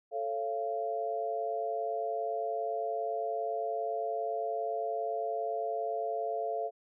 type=chord; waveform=sine; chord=A augmented; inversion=none; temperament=just; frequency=440 / 550 / 687.5 Hz; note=A4 / C#5 / E#5; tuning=0 / -14 / -27 cents; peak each=-36 / -39 / -33 dBFS; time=0.11-6.71 s; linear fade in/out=50 ms; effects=none